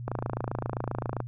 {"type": "click train", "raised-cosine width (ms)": 1, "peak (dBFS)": -16, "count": 32, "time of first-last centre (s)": [0.08, 1.203], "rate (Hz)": 27.6, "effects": ["added 120 Hz sine -35 dBFS peak until 1.27 s"]}